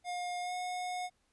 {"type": "tone with pitch glide", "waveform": "square", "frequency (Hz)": [713, 725], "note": ["F5", "F#5"], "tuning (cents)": [36, -35], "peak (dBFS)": -36, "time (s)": [0.04, 1.1], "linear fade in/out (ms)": 50, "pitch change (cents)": 29, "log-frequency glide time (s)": [0.41, 0.53], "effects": ["pink hiss -75 dBFS RMS until 1.32 s", "resampled to 24000 Hz"]}